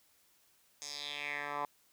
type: tone with band-pass filter sweep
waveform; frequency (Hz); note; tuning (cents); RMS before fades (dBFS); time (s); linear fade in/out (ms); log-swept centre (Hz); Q
10% pulse; 145.2; D3; -19; -40; 0.82-1.65; 0; 6400 to 1000; 3.8
effects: white hiss -69 dBFS RMS until 1.92 s